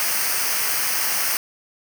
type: noise with comb filter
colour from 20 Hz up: white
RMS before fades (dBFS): -22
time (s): 0-1.37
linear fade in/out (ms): 0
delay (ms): 0.27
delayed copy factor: -0.7
effects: none